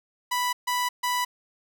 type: tone bursts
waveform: sawtooth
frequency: 987.8 Hz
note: B5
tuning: in tune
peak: -20 dBFS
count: 3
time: 0.31-1.25 s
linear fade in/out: 10 ms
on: 220 ms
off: 140 ms
effects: none